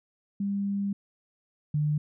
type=tone pair in turn; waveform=sine; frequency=199.8 / 149.68 Hz; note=G3 / D3; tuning=+33 / +33 cents; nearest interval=perfect fourth; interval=500 cents; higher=first; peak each=-26 / -23 dBFS; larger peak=second; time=0.4-0.93 / 1.74-1.98 s; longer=first; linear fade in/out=5 ms; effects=none

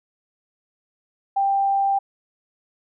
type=tone; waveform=sine; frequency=789 Hz; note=G5; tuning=11 cents sharp; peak=-17 dBFS; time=1.36-1.99 s; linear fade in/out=10 ms; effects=none

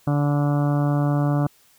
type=harmonic tone; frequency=145 Hz; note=D3; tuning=22 cents flat; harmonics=1 / 2 / 3 / 4 / 5 / 6 / 7 / 8 / 9 / 10; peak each=-19 / -24 / -38 / -30 / -32 / -38 / -39 / -36 / -40 / -42 dBFS; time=0.07-1.47 s; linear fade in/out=5 ms; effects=white hiss -57 dBFS RMS until 1.78 s

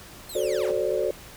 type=linear sweep; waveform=15% pulse; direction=down; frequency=4298 to 76 Hz; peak=-30 dBFS; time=0.29-0.72 s; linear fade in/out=5 ms
type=chord; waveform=sine; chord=D dominant seventh; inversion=first; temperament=equal with one note detuned; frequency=370 / 440 / 531.5 / 587.3 Hz; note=F#4 / A4 / C5 / D5; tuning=0 / 0 / +27 / 0 cents; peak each=-28 dBFS; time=0.35-1.11 s; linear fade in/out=5 ms
effects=pink hiss -45 dBFS RMS until 1.36 s

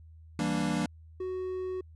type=chord; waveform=square; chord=E half-diminished seventh; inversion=none; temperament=equal; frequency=164.81 / 196 / 233.1 / 293.7 Hz; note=E3 / G3 / Bb3 / D4; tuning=0 / 0 / 0 / 0 cents; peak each=-34 dBFS; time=0.39-0.86 s; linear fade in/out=2 ms
type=tone; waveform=triangle; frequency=370.9 Hz; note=F#4; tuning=4 cents sharp; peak=-30 dBFS; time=1.2-1.81 s; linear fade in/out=5 ms
effects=added 80 Hz sine -49 dBFS peak until 1.95 s + resampled to 24000 Hz

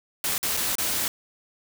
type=noise with dropouts; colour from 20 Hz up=white; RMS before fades=-26 dBFS; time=0.24-1.08 s; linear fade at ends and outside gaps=1 ms; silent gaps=0.38-0.429 / 0.568-0.572 / 0.754-0.783 s; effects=none

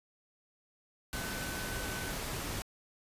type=tone in noise; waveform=sine; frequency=1514 Hz; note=F#6; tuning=39 cents sharp; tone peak=-43 dBFS; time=1.13-2.12 s; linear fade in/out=0 ms; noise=pink; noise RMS=-38 dBFS; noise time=1.13-2.62 s; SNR=-8 dB; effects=resampled to 32000 Hz

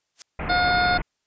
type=noise with exponential growth; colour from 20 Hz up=blue; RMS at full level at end=-30 dBFS; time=0.15-0.22 s; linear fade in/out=1 ms; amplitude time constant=15 ms
type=low-pass noise; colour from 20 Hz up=pink; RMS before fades=-29 dBFS; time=0.39-1.02 s; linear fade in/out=5 ms; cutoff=2500 Hz; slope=48 dB/octave
type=harmonic tone; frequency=716 Hz; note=F5; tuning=43 cents sharp; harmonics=1 / 2 / 3 / 5 / 6 / 7; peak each=-21 / -22 / -31 / -32 / -30 / -39 dBFS; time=0.49-0.98 s; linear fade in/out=10 ms
effects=white hiss -75 dBFS RMS until 1.26 s + resampled to 16000 Hz

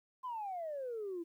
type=exponential sweep; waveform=sine; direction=down; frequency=1046.5 to 327.6 Hz; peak=-37 dBFS; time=0.23-1.24 s; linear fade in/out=20 ms; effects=tanh soft clip ceiling -34 dBFS + 12-bit

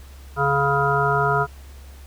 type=harmonic tone; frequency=140.3 Hz; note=C#3; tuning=21 cents sharp; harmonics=1 / 3 / 5 / 7 / 9 / 10; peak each=-24 / -24 / -24 / -24 / -24 / -24 dBFS; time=0.36-1.47 s; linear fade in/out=50 ms; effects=added 68 Hz sine -39 dBFS peak until 2.06 s + pink hiss -50 dBFS RMS until 2.06 s

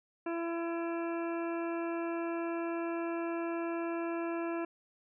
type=harmonic tone; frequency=336.3 Hz; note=E4; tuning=35 cents sharp; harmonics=1 / 2 / 3 / 4 / 5 / 7 / 8; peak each=-34 / -40 / -44 / -46 / -48 / -51 / -52 dBFS; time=0.26-4.65 s; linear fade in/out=5 ms; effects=none

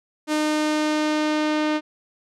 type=tone with low-pass filter sweep; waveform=sawtooth; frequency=305.1 Hz; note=D#4; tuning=34 cents flat; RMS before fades=-22 dBFS; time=0.27-1.81 s; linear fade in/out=50 ms; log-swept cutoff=9300 to 3700 Hz; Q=0.83; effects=none

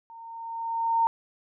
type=tone with level ramp; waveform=sine; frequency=916 Hz; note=A#5; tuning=31 cents flat; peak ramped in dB=-43 to -18 dBFS; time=0.1-1.07 s; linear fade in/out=0 ms; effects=none

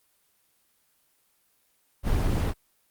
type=noise; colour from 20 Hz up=brown; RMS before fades=-24 dBFS; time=2.03-2.54 s; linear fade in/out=50 ms; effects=white hiss -68 dBFS RMS until 2.9 s + Opus 24 kbps

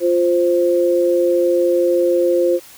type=tone pair together; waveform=sine; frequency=349.5 / 523.3 Hz; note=F4 / C5; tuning=+1 / 0 cents; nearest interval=perfect fifth; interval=699 cents; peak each=-15 dBFS; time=0-2.6 s; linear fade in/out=50 ms; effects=white hiss -42 dBFS RMS until 2.77 s

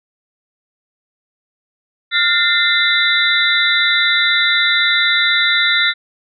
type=tone cluster; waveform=sine; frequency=1406 / 1807 / 2070 / 3568 / 3912 Hz; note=F6 / A6 / C7 / A7 / B7; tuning=+11 / +46 / -19 / +23 / -17 cents; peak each=-18 dBFS; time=2.11-5.94 s; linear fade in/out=50 ms; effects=none

